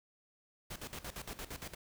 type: noise with tremolo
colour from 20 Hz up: pink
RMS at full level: -43 dBFS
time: 0.7-1.75 s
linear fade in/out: 10 ms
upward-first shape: square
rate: 8.7 Hz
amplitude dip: 80%
effects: none